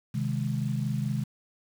sine chord, Ab major, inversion first, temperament equal, 130.81 / 155.56 / 207.7 Hz, C3 / Eb3 / Ab3, 0 / 0 / 0 cents, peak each -29 / -32 / -32 dBFS, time 0.14-1.24 s, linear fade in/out 10 ms, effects 8-bit

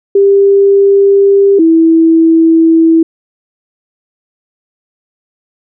sine tone pair in turn, 396.9 / 326.5 Hz, G4 / E4, +22 / -17 cents, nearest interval minor third, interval 339 cents, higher first, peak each -3 dBFS, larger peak neither, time 0.15-1.59 / 1.59-3.03 s, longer neither, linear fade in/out 5 ms, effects none

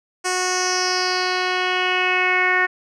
10% pulse tone with low-pass filter sweep, 366.4 Hz, F#4, 17 cents flat, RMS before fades -20 dBFS, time 0.24-2.67 s, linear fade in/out 20 ms, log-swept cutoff 7700 to 1900 Hz, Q 4.3, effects none

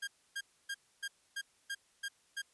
sawtooth tone bursts, 1613 Hz, G6, 49 cents sharp, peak -33 dBFS, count 8, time 0.02-2.42 s, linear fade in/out 10 ms, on 55 ms, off 280 ms, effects white hiss -70 dBFS RMS until 2.53 s + resampled to 24000 Hz

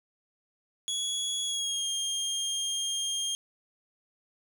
25% pulse tone with pitch glide, 3358 to 3214 Hz, G#7 to G7, +18 to +43 cents, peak -25 dBFS, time 0.88-3.35 s, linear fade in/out 0 ms, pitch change -75 cents, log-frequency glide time 1.44-1.88 s, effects none

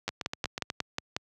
two click trains, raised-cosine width 0.2 ms, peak -15 / -12 dBFS, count 6 / 7, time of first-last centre 0.09-0.701 / 0.08-1.165 s, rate 8.18 / 5.53 Hz, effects high-pass 80 Hz 12 dB/octave

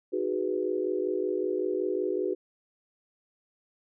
sine chord, G# minor seventh, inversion second, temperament equal, 311.1 / 370 / 415.3 / 493.9 Hz, D#4 / F#4 / G#4 / B4, 0 / 0 / 0 / 0 cents, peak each -35 / -29 / -32 / -34 dBFS, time 0.12-2.35 s, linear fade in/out 20 ms, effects none

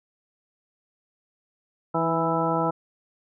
harmonic tone with a mistuned harmonic, 164.81 Hz, E3, in tune, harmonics 1 / 2 / 3 / 4 / 5 / 6 / 8, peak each -29 / -29 / -29 / -29 / -29 / -29 / -29 dBFS, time 1.94-2.71 s, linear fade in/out 10 ms, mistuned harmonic 2, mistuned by -26 cents, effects none

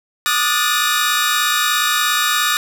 sawtooth tone cluster, 1191 / 1248 / 1451 / 1761 / 3794 Hz, D6 / D#6 / F#6 / A6 / A#7, +24 / +5 / -34 / +1 / +30 cents, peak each -18 dBFS, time 0.26-2.57 s, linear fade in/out 0 ms, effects none

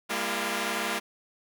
5% pulse tone cluster, 202.4 / 234.7 / 341.7 Hz, G#3 / A#3 / F4, -44 / +12 / -38 cents, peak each -21 dBFS, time 0.09-1 s, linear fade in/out 20 ms, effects none

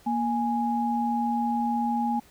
sine tone pair together, 235.4 / 830.6 Hz, A#3 / G#5, +17 / 0 cents, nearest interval octave + minor seventh, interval 2183 cents, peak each -26 dBFS, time 0.06-2.2 s, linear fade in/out 10 ms, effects pink hiss -56 dBFS RMS until 2.3 s

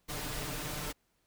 pink noise with comb filter, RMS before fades -38 dBFS, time 0.08-0.93 s, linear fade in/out 20 ms, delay 6.7 ms, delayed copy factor +0.7, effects pink hiss -75 dBFS RMS until 1.26 s

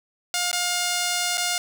5% pulse tone with dropouts, 710 Hz, F5, 28 cents sharp, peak -11 dBFS, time 0.34-1.58 s, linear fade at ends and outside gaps 1 ms, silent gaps 0.515-0.529 / 1.373-1.379 s, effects none

